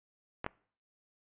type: clicks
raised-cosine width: 0.5 ms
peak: -21 / -18 dBFS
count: 2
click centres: 0.444 / 0.464 s
effects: noise-tail reverb RT60 0.5 s tail -23 dB re dry + resampled to 8000 Hz